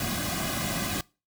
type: noise with comb filter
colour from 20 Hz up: pink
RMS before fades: -30 dBFS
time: 0-1.01 s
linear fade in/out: 2 ms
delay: 2.2 ms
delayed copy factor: -0.9
effects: noise-tail reverb RT60 0.3 s tail -23 dB re dry